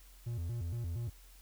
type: tone with vibrato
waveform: triangle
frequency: 100 Hz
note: G2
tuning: 35 cents sharp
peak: -33 dBFS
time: 0.26-1.1 s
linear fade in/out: 10 ms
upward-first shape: square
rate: 4.3 Hz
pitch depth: 290 cents each way
effects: added 44 Hz sine -55 dBFS peak until 1.41 s + white hiss -62 dBFS RMS until 1.41 s